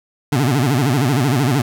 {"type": "tone with vibrato", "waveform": "25% pulse", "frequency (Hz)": 132.8, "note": "C3", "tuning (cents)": 26, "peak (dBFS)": -10, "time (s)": [0.32, 1.62], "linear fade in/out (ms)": 5, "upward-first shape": "sine", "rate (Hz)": 13, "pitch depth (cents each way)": 210, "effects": []}